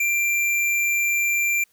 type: tone with hard clipping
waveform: sine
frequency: 2368 Hz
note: D7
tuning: 14 cents sharp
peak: -20 dBFS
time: 0-1.64 s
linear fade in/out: 5 ms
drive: 18 dB
effects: white hiss -63 dBFS RMS until 1.72 s